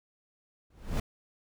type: noise with exponential growth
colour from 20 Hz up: brown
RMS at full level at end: -24 dBFS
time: 0.7-1 s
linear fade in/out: 5 ms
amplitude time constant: 65 ms
effects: none